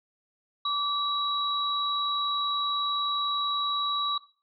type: tone pair together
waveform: sine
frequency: 1159 / 3890 Hz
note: D6 / B7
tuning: -23 / -27 cents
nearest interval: octave + major sixth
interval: 2096 cents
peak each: -28 dBFS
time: 0.65-4.18 s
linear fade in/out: 5 ms
effects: noise-tail reverb RT60 0.4 s tail -17 dB re dry